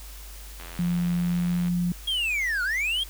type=click train; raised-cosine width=0.3 ms; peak=-25 dBFS; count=93; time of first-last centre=0.6-1.682 s; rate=85 Hz
type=tone with pitch glide; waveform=sine; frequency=174.61 to 175.82 Hz; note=F3 to F3; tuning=0 to +12 cents; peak=-22 dBFS; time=0.79-1.92 s; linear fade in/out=2 ms; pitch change=+12 cents; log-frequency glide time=1.19-1.53 s
type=linear two-way sweep; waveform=triangle; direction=down then up; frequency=3311 to 1396.9 to 3311 Hz; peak=-22 dBFS; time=2.07-3.04 s; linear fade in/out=10 ms; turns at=2.63 s
effects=added 50 Hz sine -40 dBFS peak until 3.09 s + white hiss -46 dBFS RMS until 3.09 s